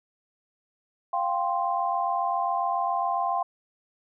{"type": "chord", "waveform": "sine", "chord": "F suspended second", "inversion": "none", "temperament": "just", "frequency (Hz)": [698.5, 785.8, 1047.7], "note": ["F5", "G5", "C6"], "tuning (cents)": [0, 4, 2], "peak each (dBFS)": -28, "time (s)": [1.13, 3.43], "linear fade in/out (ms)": 5, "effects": []}